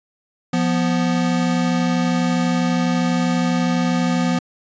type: tone pair together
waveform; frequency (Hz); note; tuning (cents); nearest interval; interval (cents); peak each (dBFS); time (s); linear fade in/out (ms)
square; 174.61 / 246.9; F3 / B3; 0 / 0; tritone; 600; -20; 0.53-4.39; 5
effects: resampled to 16000 Hz